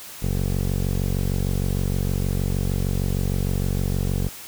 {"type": "tone with low-pass filter", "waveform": "15% pulse", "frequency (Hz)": 46.48, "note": "F#1", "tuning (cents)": 9, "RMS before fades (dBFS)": -23, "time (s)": [0.22, 4.29], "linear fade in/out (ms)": 10, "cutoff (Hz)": 410, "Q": 0.87, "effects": ["white hiss -39 dBFS RMS until 4.47 s"]}